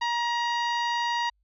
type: harmonic tone with a mistuned harmonic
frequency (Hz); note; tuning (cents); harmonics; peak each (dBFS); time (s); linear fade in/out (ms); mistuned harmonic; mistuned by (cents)
948; A#5; +29; 1 / 2 / 3 / 4 / 5 / 6 / 7; -26 / -31 / -37 / -37 / -39 / -48 / -52; 0.01-1.3; 10; 6; +25
effects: added 50 Hz sine -67 dBFS peak until 1.43 s